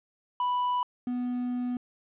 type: tone pair in turn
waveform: triangle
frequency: 987.8 / 246.9 Hz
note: B5 / B3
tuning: 0 / 0 cents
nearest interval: 2 octaves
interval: 2400 cents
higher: first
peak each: -23 / -26 dBFS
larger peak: first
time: 0.4-0.83 / 1.07-1.77 s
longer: second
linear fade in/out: 2 ms
effects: resampled to 8000 Hz + 10-bit